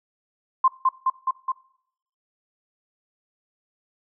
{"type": "tone with echo", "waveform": "sine", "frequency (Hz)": 1046.5, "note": "C6", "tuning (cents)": 0, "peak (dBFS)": -13, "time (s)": [0.64, 0.68], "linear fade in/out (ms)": 5, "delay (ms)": 210, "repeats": 4, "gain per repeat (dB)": -2, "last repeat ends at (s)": 1.52, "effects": ["noise-tail reverb RT60 0.7 s tail -22 dB re dry"]}